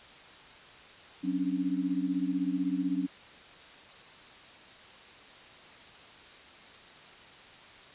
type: tone cluster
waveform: sine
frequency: 182.9 / 270.3 / 286.2 Hz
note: F#3 / C#4 / D4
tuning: -20 / -44 / -45 cents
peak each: -35 / -31 / -31 dBFS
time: 1.23-3.07 s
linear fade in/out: 20 ms
effects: white hiss -51 dBFS RMS until 7.94 s + resampled to 8000 Hz